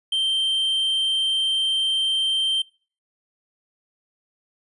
triangle tone, 3136 Hz, G7, in tune, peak -18 dBFS, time 0.12-2.62 s, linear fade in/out 5 ms, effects noise-tail reverb RT60 0.4 s tail -23 dB re dry + resampled to 24000 Hz

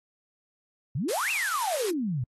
sine exponential two-way sweep, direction up then down, 113.4 to 2794 to 113.4 Hz, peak -26 dBFS, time 0.95-2.24 s, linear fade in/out 5 ms, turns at 1.31 s
white high-pass noise, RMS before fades -34 dBFS, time 1.08-1.91 s, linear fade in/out 10 ms, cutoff 780 Hz, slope 48 dB/octave
effects AAC 32 kbps

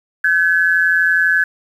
sine tone pair together, 1527 / 1699.1 Hz, G6 / G#6, -46 / +39 cents, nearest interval major second, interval 185 cents, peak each -14 dBFS, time 0.24-1.44 s, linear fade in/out 5 ms, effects 7-bit

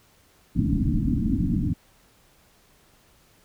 white low-pass noise, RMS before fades -23 dBFS, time 0.55-1.74 s, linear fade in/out 20 ms, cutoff 300 Hz, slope 96 dB/octave, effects pink hiss -59 dBFS RMS until 3.44 s

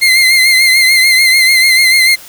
30% pulse tone with vibrato, 2091 Hz, C7, 2 cents flat, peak -3 dBFS, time 0.01-2.16 s, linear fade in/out 20 ms, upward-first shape triangle, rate 6.8 Hz, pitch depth 55 cents each way, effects white hiss -34 dBFS RMS until 2.28 s

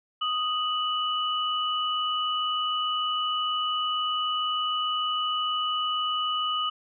sine tone pair together, 1244.5 / 2958 Hz, D#6 / F#7, 0 / -1 cents, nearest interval octave + minor third, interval 1499 cents, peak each -27 / -28 dBFS, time 0.21-6.7 s, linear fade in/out 10 ms, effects none

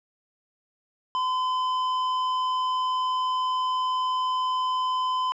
sine tone with tanh clipping, 1019 Hz, C6, 46 cents flat, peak -25 dBFS, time 1.15-5.32 s, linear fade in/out 0 ms, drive 12 dB, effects low-pass 5000 Hz 12 dB/octave

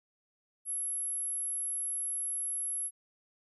sine tone, 11175 Hz, F9, in tune, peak -32 dBFS, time 0.65-2.91 s, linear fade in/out 50 ms, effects none

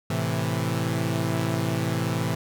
sawtooth chord, A minor, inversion none, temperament equal, 110 / 130.81 / 164.81 Hz, A2 / C3 / E3, 0 / 0 / 0 cents, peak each -24 / -25 / -24 dBFS, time 0.1-2.35 s, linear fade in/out 5 ms, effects none

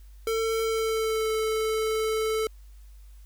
square tone with pitch glide, 448.5 to 438.5 Hz, A4 to A4, +33 to -6 cents, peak -25 dBFS, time 0.27-2.47 s, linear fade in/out 2 ms, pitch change -39 cents, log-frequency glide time 0.61-1.31 s, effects added 50 Hz sine -45 dBFS peak until 3.25 s + white hiss -64 dBFS RMS until 3.25 s

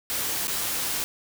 white noise with dropouts, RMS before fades -28 dBFS, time 0.1-1.04 s, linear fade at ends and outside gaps 0 ms, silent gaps 0.471-0.48 s, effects none

